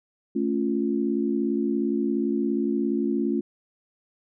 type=chord; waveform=sine; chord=A augmented; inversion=none; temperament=equal; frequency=220 / 277.2 / 349.2 Hz; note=A3 / C#4 / E#4; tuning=0 / 0 / 0 cents; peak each=-26 / -26 / -27 dBFS; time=0.35-3.41 s; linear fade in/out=10 ms; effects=none